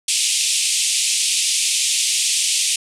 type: band-pass noise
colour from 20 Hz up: white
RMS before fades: -19 dBFS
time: 0.08-2.76 s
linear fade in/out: 5 ms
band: 2400 to 9600 Hz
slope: 48 dB/octave
effects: none